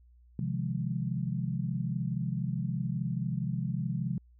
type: chord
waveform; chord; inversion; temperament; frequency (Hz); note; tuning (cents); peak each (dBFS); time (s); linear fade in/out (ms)
sine; F minor seventh; second; equal; 130.81 / 155.56 / 174.61 / 207.7; C3 / Eb3 / F3 / Ab3; 0 / 0 / 0 / 0; -33 / -37 / -34 / -38; 0.39-4.18; 2
effects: added 60 Hz sine -56 dBFS peak until 4.39 s